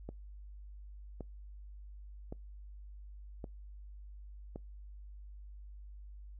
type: click train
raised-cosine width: 2 ms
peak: -29 dBFS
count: 5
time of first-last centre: 0.09-4.559 s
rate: 0.895 Hz
effects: noise-tail reverb RT60 0.2 s tail -26 dB re dry + added 50 Hz sine -47 dBFS peak until 6.39 s